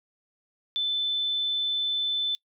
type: tone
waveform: sine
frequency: 3520 Hz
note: A7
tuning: in tune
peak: -24 dBFS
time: 0.76-2.35 s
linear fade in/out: 0 ms
effects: noise-tail reverb RT60 0.1 s tail -25 dB re dry